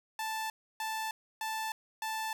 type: tone bursts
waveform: sawtooth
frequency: 880 Hz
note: A5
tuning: in tune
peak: -30 dBFS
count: 4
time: 0.19-2.33 s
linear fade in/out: 2 ms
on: 310 ms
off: 300 ms
effects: none